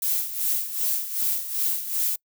violet noise with tremolo, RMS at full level -23 dBFS, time 0.02-2.16 s, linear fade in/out 5 ms, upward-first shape sine, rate 2.6 Hz, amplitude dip 70%, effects noise-tail reverb RT60 0.1 s tail -26 dB re dry

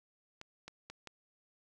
clicks, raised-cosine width 0.2 ms, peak -29 dBFS, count 4, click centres 0.414 / 0.68 / 0.9 / 1.073 s, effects none

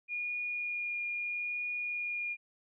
sine tone with vibrato, 2432 Hz, D#7, 40 cents flat, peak -33 dBFS, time 0.08-2.37 s, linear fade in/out 50 ms, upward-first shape triangle, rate 0.77 Hz, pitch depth 10 cents each way, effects none

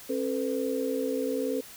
sine tone cluster, 269.3 / 441.2 / 502 Hz, C#4 / A4 / B4, -50 / +5 / +28 cents, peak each -31 dBFS, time 0.09-1.61 s, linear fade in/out 10 ms, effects white hiss -47 dBFS RMS until 1.76 s

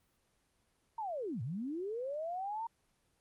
sine linear two-way sweep, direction down then up, 932.3 to 104.9 to 932.3 Hz, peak -36 dBFS, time 0.98-2.67 s, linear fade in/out 5 ms, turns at 1.42 s, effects pink hiss -75 dBFS RMS until 3.2 s + Opus 24 kbps

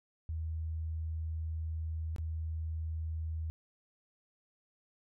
sine tone with dropouts, 80 Hz, D#2, 49 cents sharp, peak -34 dBFS, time 0.29-3.5 s, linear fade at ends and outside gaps 0 ms, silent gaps 2.162-2.183 s, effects none

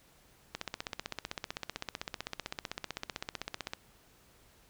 click train, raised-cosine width 0.2 ms, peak -18 dBFS, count 51, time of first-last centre 0.55-3.735 s, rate 15.7 Hz, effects pink hiss -63 dBFS RMS until 4.69 s

